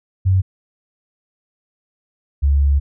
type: tone pair in turn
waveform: sine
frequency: 94.3 / 70.34 Hz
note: F#2 / C#2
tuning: +33 / +26 cents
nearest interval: perfect fourth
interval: 507 cents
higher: first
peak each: -11 dBFS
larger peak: neither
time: 0.25-0.42 / 2.42-2.8 s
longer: second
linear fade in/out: 20 ms
effects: none